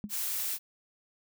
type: tone with exponential decay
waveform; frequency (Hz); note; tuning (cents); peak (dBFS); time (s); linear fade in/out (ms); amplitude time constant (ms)
sine; 207.7; G#3; 0; -29; 0.04-0.13; 0; 18
type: noise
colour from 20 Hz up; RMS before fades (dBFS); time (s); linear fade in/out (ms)
blue; -33; 0.09-0.59; 50
effects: none